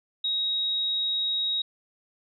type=tone; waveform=sine; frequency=3792 Hz; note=A#7; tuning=29 cents sharp; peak=-24 dBFS; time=0.24-1.62 s; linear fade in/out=5 ms; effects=none